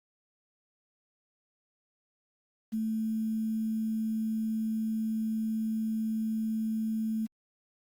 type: tone with quantisation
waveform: sine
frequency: 220.5 Hz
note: A3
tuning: 4 cents sharp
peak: -28 dBFS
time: 2.72-7.27 s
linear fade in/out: 20 ms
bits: 9
effects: Opus 48 kbps